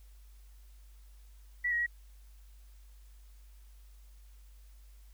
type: tone with pitch steps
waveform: sine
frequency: 1953 / 1894 / 1912 Hz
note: B6 / A#6 / A#6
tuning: -20 / +27 / +43 cents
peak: -28 dBFS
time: 1.64-1.865 s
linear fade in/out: 10 ms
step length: 75 ms
effects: added 50 Hz sine -52 dBFS peak until 5.13 s + white hiss -68 dBFS RMS until 5.13 s